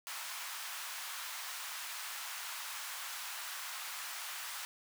pink high-pass noise, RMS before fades -43 dBFS, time 0.07-4.65 s, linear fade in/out 0 ms, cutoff 960 Hz, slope 24 dB/octave, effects none

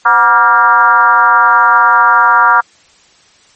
sine tone with frequency modulation, 1174.7 Hz, D6, in tune, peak -4 dBFS, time 0.05-2.61 s, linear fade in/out 10 ms, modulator 221 Hz, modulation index 1.5, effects white hiss -47 dBFS RMS until 3.55 s + MP3 32 kbps

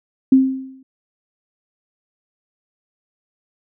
sine tone with exponential decay, 264 Hz, C4, 16 cents sharp, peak -5 dBFS, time 0.32-0.83 s, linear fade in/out 5 ms, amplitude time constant 110 ms, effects none

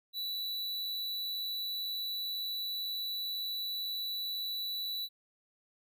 square tone, 3951 Hz, B7, in tune, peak -35 dBFS, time 0.13-5.09 s, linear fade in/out 50 ms, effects none

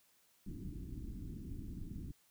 pink low-pass noise, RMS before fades -45 dBFS, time 0.46-2.12 s, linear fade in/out 5 ms, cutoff 330 Hz, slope 48 dB/octave, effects white hiss -71 dBFS RMS until 2.3 s

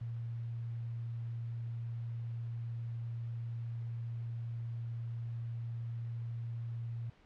sine tone, 116.4 Hz, A#2, 2 cents flat, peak -37 dBFS, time 0.01-7.1 s, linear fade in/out 5 ms, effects pink hiss -64 dBFS RMS until 7.25 s + low-pass 3000 Hz 12 dB/octave

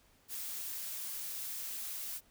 blue noise, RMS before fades -41 dBFS, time 0.28-2.21 s, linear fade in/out 50 ms, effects pink hiss -67 dBFS RMS until 2.3 s

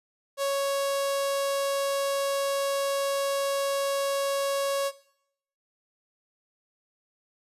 sawtooth tone with notch filter, 554.4 Hz, C#5, in tune, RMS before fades -27 dBFS, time 0.37-4.92 s, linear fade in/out 50 ms, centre 2000 Hz, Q 1.7, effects noise-tail reverb RT60 0.7 s tail -18 dB re dry + resampled to 32000 Hz

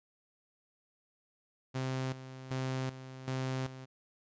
sawtooth tone with tremolo, 130.81 Hz, C3, in tune, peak -29 dBFS, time 1.74-3.86 s, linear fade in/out 20 ms, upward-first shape square, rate 1.3 Hz, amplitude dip 75%, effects resampled to 16000 Hz

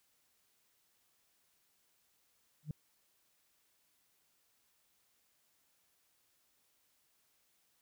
sine tone with exponential growth, 151.2 Hz, D#3, 49 cents flat, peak -30 dBFS, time 2.63-2.71 s, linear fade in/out 2 ms, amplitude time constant 16 ms, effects tanh soft clip ceiling -32 dBFS + white hiss -75 dBFS RMS until 7.81 s

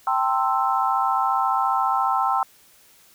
sine chord, A minor seventh, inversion third, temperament equal with one note detuned, 784 / 898.5 / 1046.5 / 1318.5 Hz, G5 / A5 / C6 / E6, 0 / +36 / 0 / 0 cents, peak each -23 / -26 / -24 / -24 dBFS, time 0.07-2.43 s, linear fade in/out 2 ms, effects white hiss -54 dBFS RMS until 3.14 s

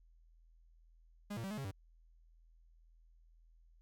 45% pulse tone with pitch steps, 205.1 / 115 / 193.5 / 212.9 / 136.7 / 96.8 Hz, G#3 / A#2 / G3 / G#3 / C#3 / G2, -21 / -23 / -22 / +43 / -24 / -21 cents, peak -40 dBFS, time 1.3-1.714 s, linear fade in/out 10 ms, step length 69 ms, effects added 41 Hz sine -62 dBFS peak until 3.81 s

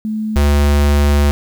sine / square tone pair in turn, 216.4 / 72.26 Hz, A3 / D2, -29 / -27 cents, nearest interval octave + perfect fifth, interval 1898 cents, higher first, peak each -17 / -10 dBFS, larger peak second, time 0.05-0.36 / 0.36-1.31 s, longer second, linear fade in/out 0 ms, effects 8-bit

